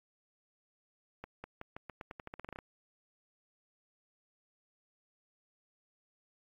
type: accelerating click train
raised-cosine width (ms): 0.5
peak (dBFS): -28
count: 16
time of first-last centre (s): 1.24-2.588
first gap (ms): 200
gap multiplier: 0.87
effects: AAC 48 kbps